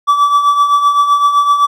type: tone with tremolo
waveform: triangle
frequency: 1154 Hz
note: D6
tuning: 31 cents flat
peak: -3 dBFS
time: 0.07-1.67 s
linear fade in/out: 20 ms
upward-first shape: triangle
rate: 7.8 Hz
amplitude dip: 65%
effects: none